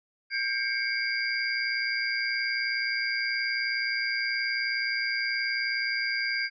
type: tone cluster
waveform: sine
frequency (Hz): 1593 / 2170 / 2289 / 4779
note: G6 / C#7 / D7 / D8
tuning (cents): +27 / -37 / -45 / +29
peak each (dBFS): -30 / -32 / -34 / -33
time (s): 0.3-6.5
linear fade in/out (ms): 50
effects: none